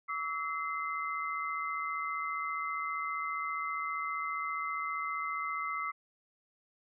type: tone cluster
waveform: sine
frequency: 1144 / 1299 / 2068 Hz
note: D6 / E6 / C7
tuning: -46 / -26 / -21 cents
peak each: -37 / -37 / -38 dBFS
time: 0.08-5.92 s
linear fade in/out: 20 ms
effects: none